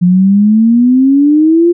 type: exponential sweep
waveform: sine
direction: up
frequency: 174.61 to 351.7 Hz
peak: -4 dBFS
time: 0.01-1.73 s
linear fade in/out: 20 ms
effects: none